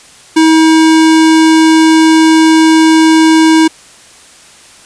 square tone, 319.5 Hz, D#4, 46 cents sharp, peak -4 dBFS, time 0.36-3.68 s, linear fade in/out 10 ms, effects white hiss -38 dBFS RMS until 4.85 s + resampled to 22050 Hz

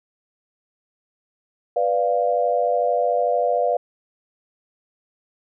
sine chord, B diminished, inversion none, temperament equal, 493.9 / 587.3 / 698.5 Hz, B4 / D5 / F5, 0 / 0 / 0 cents, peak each -22 / -22 / -21 dBFS, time 1.76-3.77 s, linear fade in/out 5 ms, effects none

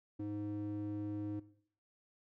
square tone with band-pass filter, 103.83 Hz, G#2, in tune, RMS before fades -41 dBFS, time 0.19-1.4 s, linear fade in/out 10 ms, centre 260 Hz, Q 7.9, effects noise-tail reverb RT60 0.6 s tail -17 dB re dry

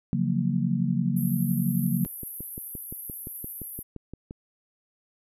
sine chord, Gb major seventh, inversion second, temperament just, 138.75 / 173.43 / 185 / 231.2 Hz, Db3 / F3 / Gb3 / Bb3, +2 / -12 / 0 / -14 cents, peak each -28 dBFS, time 0.13-2.05 s, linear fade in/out 0 ms
pink band-pass noise, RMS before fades -39 dBFS, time 1.16-3.83 s, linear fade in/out 10 ms, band 11000 to 13000 Hz, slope 96 dB/octave
click train, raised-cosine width 3 ms, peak -25 dBFS, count 14, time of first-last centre 2.06-4.309 s, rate 5.78 Hz
effects none

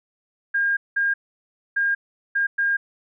sine tone bursts at uneven times, 1614 Hz, G#6, 50 cents flat, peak -18 dBFS, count 5, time 0.54-0.77 / 0.96-1.14 / 1.76-1.95 / 2.35-2.47 / 2.58-2.77 s, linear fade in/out 10 ms, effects none

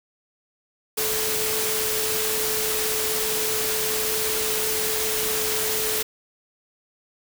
sine tone in noise, 435 Hz, A4, 20 cents flat, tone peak -29 dBFS, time 0.97-6.03 s, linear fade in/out 10 ms, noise white, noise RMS -25 dBFS, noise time 0.97-6.03 s, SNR -7 dB, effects none

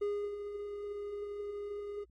triangle tone with ADSR envelope, 410 Hz, G#4, 22 cents flat, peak -28 dBFS, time 0.01-2.04 s, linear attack 11 ms, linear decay 310 ms, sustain -9 dB, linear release 7 ms, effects added 60 Hz sine -63 dBFS peak until 2.1 s + AAC 32 kbps

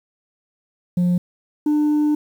sine tone pair in turn, 177.5 / 299.1 Hz, F3 / D4, +28 / +32 cents, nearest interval major sixth, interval 904 cents, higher second, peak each -12 dBFS, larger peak neither, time 0.97-1.18 / 1.66-2.15 s, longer second, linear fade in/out 5 ms, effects tanh soft clip ceiling -14 dBFS + 8-bit

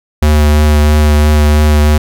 square tone with vibrato, 75.1 Hz, D2, 39 cents sharp, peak -6 dBFS, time 0.22-1.98 s, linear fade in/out 5 ms, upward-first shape triangle, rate 3 Hz, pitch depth 19 cents each way, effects none

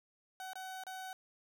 30% pulse tone with dropouts, 753 Hz, F#5, 30 cents sharp, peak -40 dBFS, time 0.4-1.13 s, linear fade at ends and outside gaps 1 ms, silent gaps 0.533-0.555 / 0.837-0.867 s, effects none

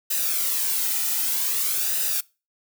blue noise with flanger, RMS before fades -24 dBFS, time 0.1-2.21 s, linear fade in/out 10 ms, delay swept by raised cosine 0.9 to 1.85 ms, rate 0.53 Hz, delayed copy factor -0.6, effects noise-tail reverb RT60 0.3 s tail -23 dB re dry

